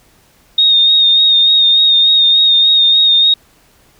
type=tone with vibrato; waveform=sine; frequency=3701 Hz; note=A#7; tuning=13 cents flat; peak=-6 dBFS; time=0.58-3.34 s; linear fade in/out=5 ms; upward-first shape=sine; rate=3.4 Hz; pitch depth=29 cents each way; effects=pink hiss -50 dBFS RMS until 3.99 s

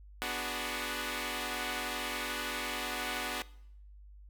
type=chord; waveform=5% pulse; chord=G# half-diminished seventh; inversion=first; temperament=equal; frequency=246.9 / 293.7 / 370 / 415.3 Hz; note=B3 / D4 / F#4 / G#4; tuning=0 / 0 / 0 / 0 cents; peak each=-28 / -28 / -29 / -32 dBFS; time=0.22-3.42 s; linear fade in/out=0 ms; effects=noise-tail reverb RT60 0.7 s tail -20 dB re dry + added 50 Hz sine -50 dBFS peak until 4.29 s

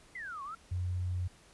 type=exponential two-way sweep; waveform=sine; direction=down then up; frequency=2093 to 1067 to 1383 Hz; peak=-39 dBFS; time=0.15-0.55 s; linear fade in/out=5 ms; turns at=0.43 s
type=tone; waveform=sine; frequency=90.2 Hz; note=F#2; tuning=44 cents flat; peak=-31 dBFS; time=0.71-1.28 s; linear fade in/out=10 ms
effects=pink hiss -60 dBFS RMS until 1.53 s + resampled to 24000 Hz

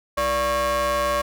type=ring-modulated tone; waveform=45% pulse; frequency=259.7 Hz; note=C4; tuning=13 cents flat; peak=-17 dBFS; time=0.17-1.22 s; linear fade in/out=10 ms; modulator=842 Hz; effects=none

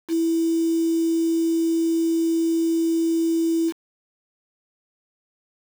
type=tone with quantisation; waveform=sine; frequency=329.6 Hz; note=E4; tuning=in tune; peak=-18 dBFS; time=0.08-3.73 s; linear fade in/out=50 ms; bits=6; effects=none

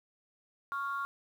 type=tone pair together; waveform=sine; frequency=1108.7 / 1396.9 Hz; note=C#6 / F6; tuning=0 / 0 cents; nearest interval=major third; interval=400 cents; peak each=-34 / -35 dBFS; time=0.72-1.05 s; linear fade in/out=0 ms; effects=tanh soft clip ceiling -27 dBFS + 10-bit

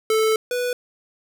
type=tone pair in turn; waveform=square; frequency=438.7 / 492.4 Hz; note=A4 / B4; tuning=-5 / -5 cents; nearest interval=major second; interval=200 cents; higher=second; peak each=-17 / -22 dBFS; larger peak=first; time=0.1-0.36 / 0.51-0.73 s; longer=first; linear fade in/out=2 ms; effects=none

